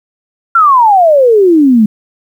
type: exponential sweep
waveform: sine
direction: down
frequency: 1396.9 to 205.9 Hz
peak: -3 dBFS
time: 0.55-1.86 s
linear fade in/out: 5 ms
effects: 7-bit